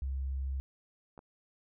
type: tone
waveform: sine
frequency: 67 Hz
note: C2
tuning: 42 cents sharp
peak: -32 dBFS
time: 0.02-0.6 s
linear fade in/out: 0 ms
type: clicks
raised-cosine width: 1 ms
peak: -37 dBFS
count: 2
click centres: 1.178 / 1.191 s
effects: none